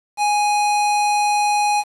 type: tone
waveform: square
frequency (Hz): 830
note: G#5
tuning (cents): -1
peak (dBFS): -16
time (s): 0.17-1.84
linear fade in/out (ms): 50
effects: resampled to 24000 Hz + 7-bit